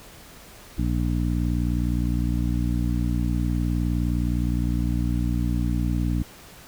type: harmonic tone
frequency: 59.6 Hz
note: A#1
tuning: 39 cents sharp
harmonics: 1 / 2 / 3 / 4 / 5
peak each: -24 / -27 / -29 / -30 / -31 dBFS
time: 0.78-6.23 s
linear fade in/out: 5 ms
effects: pink hiss -46 dBFS RMS until 6.67 s